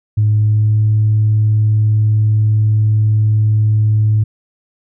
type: tone with pitch glide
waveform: sine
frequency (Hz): 106.3 to 107.47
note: G#2 to A2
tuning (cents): +41 to -40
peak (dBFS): -8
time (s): 0.17-4.24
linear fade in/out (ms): 10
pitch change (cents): +19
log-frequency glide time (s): 0.29-0.81
effects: tanh soft clip ceiling -5 dBFS